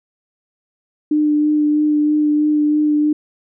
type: tone with vibrato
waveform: sine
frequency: 300 Hz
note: D4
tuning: 37 cents sharp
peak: -12 dBFS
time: 1.11-3.13 s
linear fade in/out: 5 ms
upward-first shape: sine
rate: 3.1 Hz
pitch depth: 13 cents each way
effects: none